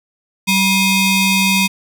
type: ring-modulated tone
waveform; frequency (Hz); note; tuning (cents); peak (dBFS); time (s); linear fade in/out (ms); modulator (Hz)
sawtooth; 1158; D6; -25; -5; 0.47-1.68; 20; 1350
effects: none

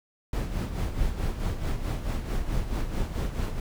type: noise with tremolo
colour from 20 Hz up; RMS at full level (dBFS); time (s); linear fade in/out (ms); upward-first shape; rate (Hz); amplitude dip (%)
brown; -26; 0.33-3.6; 2; sine; 4.6; 60
effects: none

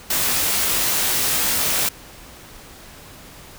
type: noise with comb filter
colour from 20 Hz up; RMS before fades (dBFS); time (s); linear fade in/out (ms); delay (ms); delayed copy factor
white; -20; 0.1-1.89; 5; 18; -0.7
effects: pink hiss -42 dBFS RMS until 3.58 s

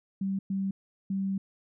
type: tone bursts at uneven times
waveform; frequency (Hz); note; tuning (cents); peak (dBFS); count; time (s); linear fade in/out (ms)
sine; 194; G3; -18; -27; 3; 0.21-0.39 / 0.5-0.71 / 1.1-1.38; 5
effects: none

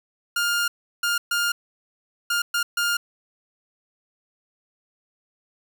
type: tone bursts at uneven times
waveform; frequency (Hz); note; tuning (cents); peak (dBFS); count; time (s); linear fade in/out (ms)
sawtooth; 1409; F6; +15; -17; 6; 0.36-0.68 / 1.03-1.18 / 1.31-1.52 / 2.3-2.42 / 2.54-2.63 / 2.77-2.97; 5
effects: none

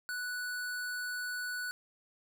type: tone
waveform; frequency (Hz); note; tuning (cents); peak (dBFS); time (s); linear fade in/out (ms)
square; 1480; F#6; 0; -36; 0.09-1.71; 0
effects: none

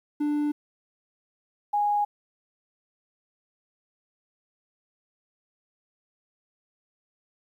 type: tone pair in turn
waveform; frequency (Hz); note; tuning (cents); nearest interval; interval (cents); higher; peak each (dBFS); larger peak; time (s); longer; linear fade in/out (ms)
triangle / sine; 295.3 / 826.1; D4 / G#5; +10 / -9; octave + tritone; 1781; second; -21; neither; 0.2-0.52 / 1.73-2.05; neither; 10
effects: 10-bit

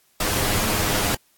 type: noise with comb filter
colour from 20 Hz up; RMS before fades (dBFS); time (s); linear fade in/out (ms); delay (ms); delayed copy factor
pink; -22; 0.2-1.15; 5; 9.7; +0.75
effects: white hiss -61 dBFS RMS until 1.37 s + AAC 64 kbps

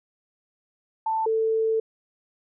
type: tone pair in turn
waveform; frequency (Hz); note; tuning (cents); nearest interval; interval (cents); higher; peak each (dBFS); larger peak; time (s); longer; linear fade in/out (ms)
sine; 886 / 444.4; A5 / A4; +12 / +17; octave; 1195; first; -22 / -20; second; 1.06-1.26 / 1.26-1.8; second; 5
effects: none

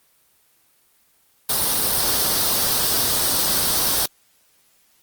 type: noise with comb filter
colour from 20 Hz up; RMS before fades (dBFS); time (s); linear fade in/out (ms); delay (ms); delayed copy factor
white; -20; 1.49-4.06; 5; 0.21; +0.55
effects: white hiss -60 dBFS RMS until 5.02 s + Opus 24 kbps

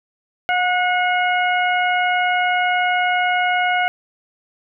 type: harmonic tone with a mistuned harmonic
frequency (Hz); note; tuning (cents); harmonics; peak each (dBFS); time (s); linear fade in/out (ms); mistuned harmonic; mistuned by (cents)
722; F#5; -43; 1 / 2 / 3 / 4; -18 / -21 / -22 / -28; 0.49-3.88; 0; 2; +23
effects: none

